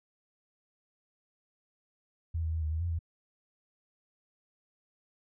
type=tone with pitch steps; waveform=sine; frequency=82.3 / 80.2 / 80.8 / 77.1 / 79.8 / 86.3 / 82.4 Hz; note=E2 / E2 / E2 / D#2 / D#2 / F2 / E2; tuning=-2 / -47 / -34 / -15 / +44 / -20 / 0 cents; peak=-29 dBFS; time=2.34-2.991 s; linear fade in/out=10 ms; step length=93 ms; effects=none